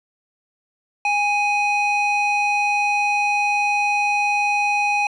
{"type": "ring-modulated tone", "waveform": "triangle", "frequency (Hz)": 1661.2, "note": "G#6", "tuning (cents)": 0, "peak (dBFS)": -12, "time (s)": [1.05, 5.07], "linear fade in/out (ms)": 2, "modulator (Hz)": 840, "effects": ["resampled to 22050 Hz"]}